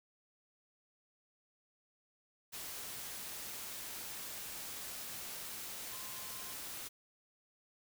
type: tone in noise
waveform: sine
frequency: 1046.5 Hz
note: C6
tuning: in tune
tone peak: -56 dBFS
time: 5.91-6.54 s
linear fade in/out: 20 ms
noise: white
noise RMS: -45 dBFS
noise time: 2.52-6.89 s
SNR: -14 dB
effects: none